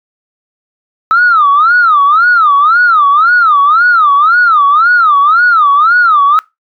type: tone with vibrato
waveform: sine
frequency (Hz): 1281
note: E6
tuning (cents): -50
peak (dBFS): -3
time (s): 1.11-6.39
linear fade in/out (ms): 0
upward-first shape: sine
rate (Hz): 1.9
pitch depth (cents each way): 230
effects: noise-tail reverb RT60 0.2 s tail -22 dB re dry + tanh soft clip ceiling 0 dBFS